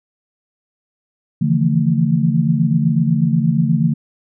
sine tone cluster, 142.4 / 161.6 / 169.8 / 224.5 Hz, C#3 / E3 / F3 / A3, +47 / -34 / -48 / +35 cents, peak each -18 dBFS, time 1.41-3.94 s, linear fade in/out 10 ms, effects none

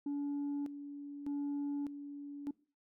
sine tone with tremolo, 286 Hz, D4, 46 cents flat, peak -32 dBFS, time 0.06-2.51 s, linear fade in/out 5 ms, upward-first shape square, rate 0.83 Hz, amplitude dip 70%, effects noise-tail reverb RT60 0.4 s tail -24 dB re dry + tanh soft clip ceiling -33 dBFS

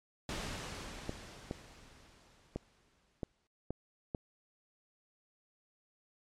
pink noise with exponential decay, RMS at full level -38 dBFS, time 0.29-3.47 s, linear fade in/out 1 ms, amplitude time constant 690 ms
clicks, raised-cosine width 2 ms, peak -23 dBFS, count 6, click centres 1.094 / 1.511 / 2.56 / 3.232 / 3.706 / 4.148 s
effects low-pass 7000 Hz 12 dB/octave + MP3 64 kbps

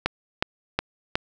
click train, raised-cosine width 0.3 ms, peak -5 dBFS, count 4, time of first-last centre 0.06-1.155 s, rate 2.74 Hz, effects none

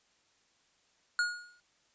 square tone with exponential decay, 1439 Hz, F#6, 49 cents flat, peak -25 dBFS, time 1.19-1.6 s, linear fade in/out 1 ms, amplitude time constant 87 ms, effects white hiss -70 dBFS RMS until 1.94 s + resampled to 16000 Hz

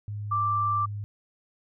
sine tone with pitch glide, 103.83 to 103.11 Hz, G#2 to G#2, 0 to -12 cents, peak -31 dBFS, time 0.08-1.04 s, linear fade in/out 0 ms, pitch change -12 cents, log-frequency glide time 0.69-0.79 s
sine tone, 1174.7 Hz, D6, in tune, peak -23 dBFS, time 0.31-0.86 s, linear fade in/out 10 ms
effects none

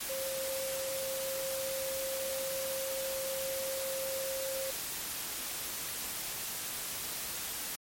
sine tone in noise, 534 Hz, C5, 35 cents sharp, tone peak -35 dBFS, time 0.09-4.71 s, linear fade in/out 10 ms, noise white, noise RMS -38 dBFS, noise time 0-7.76 s, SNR 0 dB, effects MP3 64 kbps

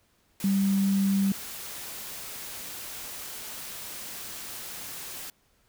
sine tone in noise, 196 Hz, G3, in tune, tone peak -21 dBFS, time 0.44-1.32 s, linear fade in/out 2 ms, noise white, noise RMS -39 dBFS, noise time 0.4-5.3 s, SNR +15 dB, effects pink hiss -67 dBFS RMS until 5.68 s

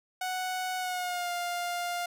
sawtooth tone with pitch glide, 740 to 702.1 Hz, F#5 to F5, 0 to +9 cents, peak -27 dBFS, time 0.21-2.06 s, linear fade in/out 5 ms, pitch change -91 cents, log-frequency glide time 0.78-1.31 s, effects none

